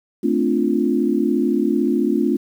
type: chord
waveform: sine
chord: D minor seventh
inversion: second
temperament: equal with one note detuned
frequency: 220 / 257.9 / 293.7 / 349.2 Hz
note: A3 / C4 / D4 / F4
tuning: 0 / -25 / 0 / 0 cents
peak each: -21 dBFS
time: 0.23-2.37 s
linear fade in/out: 10 ms
effects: 8-bit